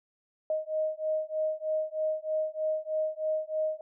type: beating tone pair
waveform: sine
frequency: 622.3 / 625.5 Hz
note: D#5 / D#5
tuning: 0 / +9 cents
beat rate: 3.2 Hz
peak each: -31 dBFS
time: 0.5-3.81 s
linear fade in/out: 2 ms
effects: none